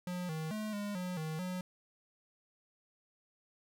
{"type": "tone with pitch steps", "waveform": "square", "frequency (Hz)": [179.4, 158, 214.5, 205, 181.2, 157.4, 182.5], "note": ["F3", "D#3", "A3", "G#3", "F#3", "D#3", "F#3"], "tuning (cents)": [47, 27, -44, -22, -36, 20, -24], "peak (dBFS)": -37, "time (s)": [0.07, 1.61], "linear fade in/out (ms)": 2, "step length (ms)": 220, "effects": []}